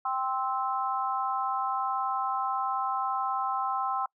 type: chord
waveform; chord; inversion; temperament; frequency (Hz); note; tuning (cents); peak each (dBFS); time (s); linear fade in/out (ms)
sine; C major; second; just; 784.9 / 1046.5 / 1308.1; G5 / C6 / E6; +2 / 0 / -14; -31 / -31 / -32; 0.05-4.06; 5
effects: noise-tail reverb RT60 0.1 s tail -26 dB re dry